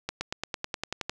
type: accelerating click train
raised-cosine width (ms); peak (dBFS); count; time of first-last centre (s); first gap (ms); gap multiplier
0.2; -13; 11; 0.09-1.096; 120; 0.96
effects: none